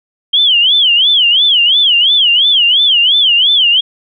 sine tone with vibrato, 3136 Hz, G7, in tune, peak -6 dBFS, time 0.33-3.81 s, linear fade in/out 10 ms, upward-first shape sine, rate 2.9 Hz, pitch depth 210 cents each way, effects none

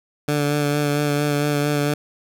15% pulse tone with vibrato, 146.2 Hz, D3, 7 cents flat, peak -12 dBFS, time 0.28-1.94 s, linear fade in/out 5 ms, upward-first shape sine, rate 4.4 Hz, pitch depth 21 cents each way, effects none

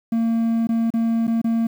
triangle tone with dropouts, 228.4 Hz, A#3, 35 cents flat, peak -15 dBFS, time 0.12-1.67 s, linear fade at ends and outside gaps 5 ms, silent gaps 0.671-0.69 / 0.904-0.938 / 1.27-1.277 / 1.416-1.443 s, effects 8-bit

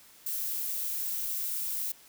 violet noise, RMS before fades -33 dBFS, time 0.26-1.92 s, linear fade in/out 5 ms, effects white hiss -56 dBFS RMS until 2.08 s

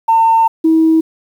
sine tone pair in turn, 904 / 321.6 Hz, A5 / E4, +47 / -43 cents, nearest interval octave + tritone, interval 1790 cents, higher first, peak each -6 dBFS, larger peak neither, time 0.08-0.48 / 0.64-1.01 s, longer first, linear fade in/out 10 ms, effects tanh soft clip ceiling -2 dBFS + 7-bit

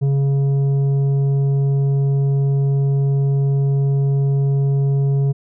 sine tone with tanh clipping, 138.6 Hz, C#3, in tune, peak -15 dBFS, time 0.01-5.33 s, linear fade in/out 20 ms, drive 7 dB, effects none

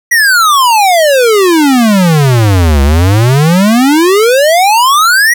square exponential two-way sweep, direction down then up, 1961 to 67.6 to 1961 Hz, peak -5 dBFS, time 0.11-5.34 s, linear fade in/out 10 ms, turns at 2.82 s, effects none

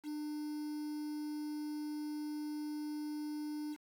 triangle tone with quantisation, 300 Hz, D4, 37 cents sharp, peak -36 dBFS, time 0.03-3.77 s, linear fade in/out 50 ms, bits 9, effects AAC 64 kbps

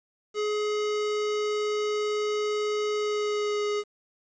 square tone with pitch glide, 421 to 415.9 Hz, G#4 to G#4, +24 to +2 cents, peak -26 dBFS, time 0.34-3.84 s, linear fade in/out 50 ms, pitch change -22 cents, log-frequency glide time 2.97-3.65 s, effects resampled to 16000 Hz + 9-bit

